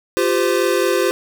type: tone cluster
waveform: square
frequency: 349.5 / 394 / 512 Hz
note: F4 / G4 / C5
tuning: +1 / +9 / -38 cents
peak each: -20 dBFS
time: 0.17-1.11 s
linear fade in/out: 0 ms
effects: none